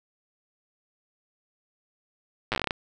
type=slowing click train; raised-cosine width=0.3 ms; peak=-10 dBFS; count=11; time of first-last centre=2.52-2.708 s; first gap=8 ms; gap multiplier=1.18; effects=none